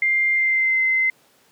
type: tone with pitch glide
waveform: sine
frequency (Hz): 2100 to 2064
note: C7 to C7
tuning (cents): +6 to -24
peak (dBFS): -16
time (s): 0.02-1.1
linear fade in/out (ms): 2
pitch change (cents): -30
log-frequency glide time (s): 0.33-0.82
effects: pink hiss -57 dBFS RMS until 1.51 s + high-pass 200 Hz 12 dB/octave